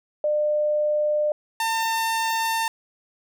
sine / sawtooth tone pair in turn, 600 / 902.1 Hz, D5 / A5, +37 / +43 cents, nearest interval perfect fifth, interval 706 cents, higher second, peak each -19 / -18 dBFS, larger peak second, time 0.24-1.32 / 1.6-2.68 s, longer neither, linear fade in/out 2 ms, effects none

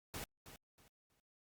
pink noise with echo, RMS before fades -45 dBFS, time 0.14-0.24 s, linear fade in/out 0 ms, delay 320 ms, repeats 3, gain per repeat -11 dB, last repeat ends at 1.2 s, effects Opus 48 kbps

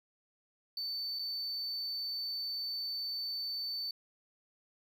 triangle tone with dropouts, 4529 Hz, C#8, 36 cents sharp, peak -34 dBFS, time 0.77-3.91 s, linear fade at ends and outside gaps 2 ms, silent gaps 1.189-1.193 s, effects none

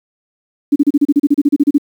sine tone bursts, 287.9 Hz, D4, 34 cents flat, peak -6 dBFS, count 15, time 0.72-1.782 s, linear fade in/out 10 ms, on 40 ms, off 33 ms, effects 7-bit

